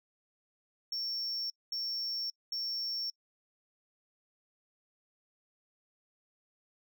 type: tone bursts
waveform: sine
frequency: 5460 Hz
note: F8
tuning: 40 cents flat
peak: -31 dBFS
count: 3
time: 0.92-3.1 s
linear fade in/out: 2 ms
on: 580 ms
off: 220 ms
effects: noise-tail reverb RT60 0.1 s tail -26 dB re dry + tanh soft clip ceiling -32 dBFS